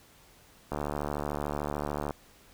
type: click train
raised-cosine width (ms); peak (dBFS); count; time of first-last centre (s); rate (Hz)
1; -18; 103; 0.72-2.108; 73.5
effects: pink hiss -58 dBFS RMS until 2.53 s